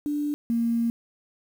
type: tone pair in turn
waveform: sine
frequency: 293.7 / 232.5 Hz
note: D4 / A#3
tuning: 0 / -4 cents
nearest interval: major third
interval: 404 cents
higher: first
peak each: -24 / -21 dBFS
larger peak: second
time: 0.06-0.34 / 0.5-0.9 s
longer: second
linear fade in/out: 0 ms
effects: 8-bit